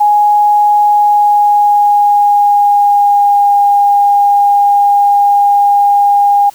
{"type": "tone with pitch glide", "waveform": "sine", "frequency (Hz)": [830.6, 811.6], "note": ["G#5", "G#5"], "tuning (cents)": [0, -40], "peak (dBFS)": -5, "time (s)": [0, 6.5], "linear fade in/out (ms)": 10, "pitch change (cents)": -40, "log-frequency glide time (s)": [0.8, 3.56], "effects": ["white hiss -40 dBFS RMS until 6.54 s"]}